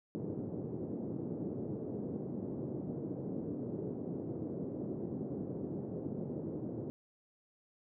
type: band-pass noise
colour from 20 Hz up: white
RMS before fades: -40 dBFS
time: 0.15-6.9 s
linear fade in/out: 0 ms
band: 110 to 410 Hz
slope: 24 dB/octave
effects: none